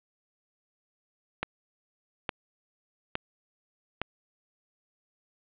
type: click train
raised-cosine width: 0.3 ms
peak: -12 dBFS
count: 4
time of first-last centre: 1.43-4.016 s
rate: 1.16 Hz
effects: resampled to 8000 Hz + 7-bit

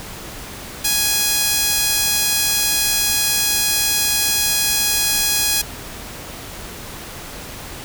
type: tone with high-pass filter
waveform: sawtooth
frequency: 830.6 Hz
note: G#5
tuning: in tune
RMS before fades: -18 dBFS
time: 0.84-5.62 s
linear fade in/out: 10 ms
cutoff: 4200 Hz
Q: 0.61
effects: pink hiss -33 dBFS RMS until 7.84 s

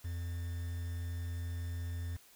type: tone with quantisation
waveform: triangle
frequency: 86 Hz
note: F2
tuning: 26 cents flat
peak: -34 dBFS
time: 0.04-2.17 s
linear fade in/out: 10 ms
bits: 9
effects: white hiss -61 dBFS RMS until 2.35 s

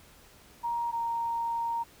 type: tone pair in turn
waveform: sine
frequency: 940 / 929.2 Hz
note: A#5 / A#5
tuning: +14 / -6 cents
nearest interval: unison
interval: 20 cents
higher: first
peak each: -28 dBFS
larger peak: neither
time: 0.63-0.92 / 0.92-1.84 s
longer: second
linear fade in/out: 20 ms
effects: pink hiss -56 dBFS RMS until 2 s

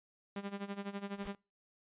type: tone with tremolo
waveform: sawtooth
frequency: 199.9 Hz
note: G3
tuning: 34 cents sharp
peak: -33 dBFS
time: 0.36-1.35 s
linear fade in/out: 2 ms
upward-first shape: sine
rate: 12 Hz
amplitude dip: 85%
type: noise with exponential growth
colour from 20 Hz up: pink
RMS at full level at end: -43 dBFS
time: 1.13-1.28 s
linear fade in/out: 5 ms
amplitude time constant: 32 ms
effects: noise-tail reverb RT60 0.3 s tail -24 dB re dry + resampled to 8000 Hz

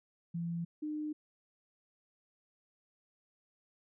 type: tone pair in turn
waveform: sine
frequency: 169.4 / 303.3 Hz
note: E3 / D#4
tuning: +48 / -44 cents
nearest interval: minor seventh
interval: 1008 cents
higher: second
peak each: -34 / -35 dBFS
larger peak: first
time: 0.34-0.65 / 0.82-1.13 s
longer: neither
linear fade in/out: 10 ms
effects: none

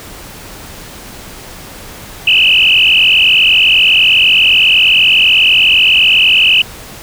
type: tone with frequency modulation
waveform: sine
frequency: 2776 Hz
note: F7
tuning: 11 cents flat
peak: -5 dBFS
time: 2.27-6.62 s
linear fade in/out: 5 ms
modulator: 44 Hz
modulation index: 5.7
effects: pink hiss -31 dBFS RMS until 7.02 s

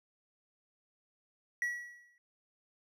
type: tone with exponential decay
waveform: triangle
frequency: 1931 Hz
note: B6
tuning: 39 cents flat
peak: -27 dBFS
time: 1.62-2.18 s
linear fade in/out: 1 ms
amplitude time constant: 120 ms
effects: none

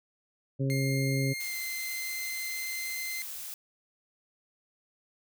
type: harmonic tone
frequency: 135.5 Hz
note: C#3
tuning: 39 cents flat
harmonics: 1 / 2 / 3 / 4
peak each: -27 / -33 / -37 / -39 dBFS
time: 0.59-1.34 s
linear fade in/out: 20 ms
type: tone with pitch glide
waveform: sawtooth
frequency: 2119 to 2077 Hz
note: C7 to C7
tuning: +21 to -13 cents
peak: -31 dBFS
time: 0.7-3.22 s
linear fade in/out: 0 ms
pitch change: -34 cents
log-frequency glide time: 1.43-1.57 s
type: noise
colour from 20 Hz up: blue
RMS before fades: -40 dBFS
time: 1.4-3.54 s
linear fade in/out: 2 ms
effects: none

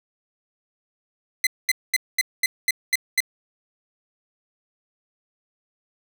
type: tone bursts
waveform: sawtooth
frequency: 2043 Hz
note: C7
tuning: 42 cents flat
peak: -13 dBFS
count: 8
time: 1.44-3.204 s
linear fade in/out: 2 ms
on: 28 ms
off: 220 ms
effects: none

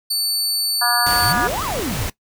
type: tone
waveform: sawtooth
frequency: 4500 Hz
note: C#8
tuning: 25 cents sharp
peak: -15 dBFS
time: 0.1-1.33 s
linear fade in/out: 10 ms
type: harmonic tone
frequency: 241 Hz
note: B3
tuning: 42 cents flat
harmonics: 3 / 4 / 5 / 6 / 7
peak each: -23 / -23 / -23 / -23 / -23 dBFS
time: 0.81-1.48 s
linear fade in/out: 10 ms
type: noise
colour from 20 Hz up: pink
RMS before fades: -26 dBFS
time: 1.06-2.1 s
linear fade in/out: 5 ms
type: exponential two-way sweep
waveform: sine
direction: up then down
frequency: 61 to 1332 to 61 Hz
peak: -23 dBFS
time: 1.18-2.1 s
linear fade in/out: 50 ms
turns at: 1.63 s
effects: noise-tail reverb RT60 0.1 s tail -19 dB re dry

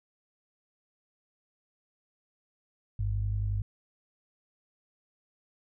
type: tone pair together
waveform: sine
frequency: 50.49 / 101.5 Hz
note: G#1 / G#2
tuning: -48 / -39 cents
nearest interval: octave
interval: 1209 cents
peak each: -31 / -29 dBFS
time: 2.99-3.62 s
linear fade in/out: 5 ms
effects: none

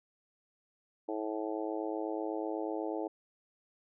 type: harmonic tone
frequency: 108.1 Hz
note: A2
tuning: 30 cents flat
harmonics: 3 / 4 / 5 / 6 / 7 / 8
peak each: -37 / -39 / -41 / -43 / -44 / -45 dBFS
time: 1.08-3.08 s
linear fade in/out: 10 ms
effects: none

